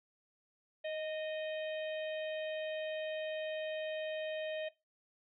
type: harmonic tone with a mistuned harmonic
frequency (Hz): 624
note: D#5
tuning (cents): +5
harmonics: 1 / 3 / 4 / 5 / 6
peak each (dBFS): -37 / -48 / -50 / -50 / -56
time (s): 0.84-4.69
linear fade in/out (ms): 10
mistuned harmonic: 3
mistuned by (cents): -23
effects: noise-tail reverb RT60 0.2 s tail -17 dB re dry